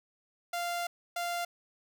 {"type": "tone pair in turn", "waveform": "sawtooth", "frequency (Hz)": [695, 695], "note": ["F5", "F5"], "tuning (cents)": [-9, -9], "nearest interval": "unison", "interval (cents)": 0, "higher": "neither", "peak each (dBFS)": [-28, -28], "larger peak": "neither", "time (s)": [[0.53, 0.87], [1.16, 1.45]], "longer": "first", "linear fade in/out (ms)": 5, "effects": []}